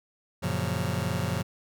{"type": "chord", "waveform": "sawtooth", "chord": "Gb major seventh", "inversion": "none", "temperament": "just", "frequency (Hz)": [92.5, 115.62, 138.75, 173.43], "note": ["Gb2", "Bb2", "Db3", "F3"], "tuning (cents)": [0, -14, 2, -12], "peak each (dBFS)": -28, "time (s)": [0.42, 1.43], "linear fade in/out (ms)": 20, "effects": []}